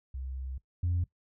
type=tone pair in turn; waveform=sine; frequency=65.41 / 87.55 Hz; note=C2 / F2; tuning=0 / +5 cents; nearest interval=perfect fourth; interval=505 cents; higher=second; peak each=-35 / -25 dBFS; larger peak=second; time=0.14-0.58 / 0.83-1.04 s; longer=first; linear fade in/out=5 ms; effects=noise-tail reverb RT60 0.1 s tail -18 dB re dry + tanh soft clip ceiling -23 dBFS